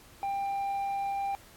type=tone with tanh clipping; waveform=sine; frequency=793 Hz; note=G5; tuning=20 cents sharp; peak=-30 dBFS; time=0.23-1.35 s; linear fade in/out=0 ms; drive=4 dB; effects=pink hiss -55 dBFS RMS until 1.56 s + AAC 64 kbps